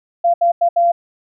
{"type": "tone bursts at uneven times", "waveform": "sine", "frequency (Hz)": 688, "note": "F5", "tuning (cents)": -26, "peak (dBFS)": -10, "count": 4, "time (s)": [[0.24, 0.34], [0.41, 0.52], [0.61, 0.69], [0.76, 0.92]], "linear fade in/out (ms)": 10, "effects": []}